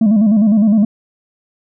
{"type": "tone with vibrato", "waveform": "sine", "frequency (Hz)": 212.4, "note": "G#3", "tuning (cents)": 39, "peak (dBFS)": -5, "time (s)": [0.01, 0.85], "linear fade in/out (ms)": 5, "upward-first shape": "square", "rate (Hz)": 9.8, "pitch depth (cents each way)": 88, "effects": ["tanh soft clip ceiling -7 dBFS"]}